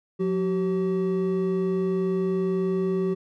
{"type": "tone pair together", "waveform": "triangle", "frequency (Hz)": [179.8, 381.4], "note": ["F#3", "G4"], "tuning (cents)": [-49, -47], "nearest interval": "octave + minor second", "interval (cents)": 1302, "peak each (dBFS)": [-24, -22], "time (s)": [0.19, 3.15], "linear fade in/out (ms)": 20, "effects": []}